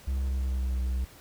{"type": "tone with pitch glide", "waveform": "triangle", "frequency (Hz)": [66.3, 63.45], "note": ["C2", "B1"], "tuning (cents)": [23, 47], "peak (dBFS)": -24, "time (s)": [0.07, 1.05], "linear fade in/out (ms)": 10, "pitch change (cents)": -76, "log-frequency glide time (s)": [0.2, 0.78], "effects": ["pink hiss -52 dBFS RMS until 1.2 s"]}